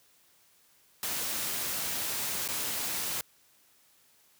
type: noise with dropouts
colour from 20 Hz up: white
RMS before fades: -33 dBFS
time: 1.03-3.21 s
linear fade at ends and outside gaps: 1 ms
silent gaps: 2.478-2.487 s
effects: white hiss -64 dBFS RMS until 4.39 s + high-pass 60 Hz 12 dB/octave